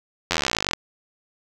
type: slowing click train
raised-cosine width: 0.2 ms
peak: -3 dBFS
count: 27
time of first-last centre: 0.31-0.734 s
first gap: 11 ms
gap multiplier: 1.03
effects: none